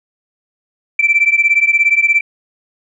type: beating tone pair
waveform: sine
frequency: 2329 / 2346 Hz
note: D7 / D7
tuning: -15 / -2 cents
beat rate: 17 Hz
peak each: -11 / -12 dBFS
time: 0.99-2.21 s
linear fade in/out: 5 ms
effects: tanh soft clip ceiling -2 dBFS